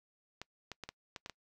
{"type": "clicks", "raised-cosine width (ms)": 0.2, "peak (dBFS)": -25, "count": 7, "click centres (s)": [0.416, 0.717, 0.837, 0.89, 1.162, 1.261, 1.297], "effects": ["noise-tail reverb RT60 0.1 s tail -25 dB re dry"]}